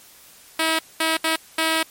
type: tone bursts at uneven times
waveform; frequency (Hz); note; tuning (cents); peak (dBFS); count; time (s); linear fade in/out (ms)
5% pulse; 321.6; E4; -43; -7; 4; 0.59-0.79 / 1-1.17 / 1.24-1.36 / 1.58-1.83; 5
effects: white hiss -48 dBFS RMS until 1.9 s + MP3 64 kbps